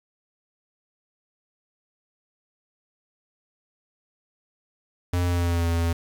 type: tone with pitch glide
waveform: square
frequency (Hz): 88.4 to 84.21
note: F2 to E2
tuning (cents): +22 to +37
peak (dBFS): -22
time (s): 5.13-5.93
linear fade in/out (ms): 5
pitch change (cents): -85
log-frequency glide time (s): 5.25-5.67
effects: 8-bit